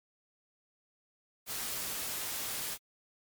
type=noise; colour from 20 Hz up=white; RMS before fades=-37 dBFS; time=1.46-2.78 s; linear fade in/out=50 ms; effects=MP3 96 kbps